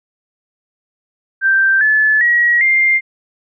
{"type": "tone with pitch steps", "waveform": "sine", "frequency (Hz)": [1568, 1729.8, 1908.3, 2105], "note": ["G6", "A6", "A#6", "C7"], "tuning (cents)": [0, -30, 40, 10], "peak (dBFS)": -9, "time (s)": [1.41, 3.01], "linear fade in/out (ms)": 50, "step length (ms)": 400, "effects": []}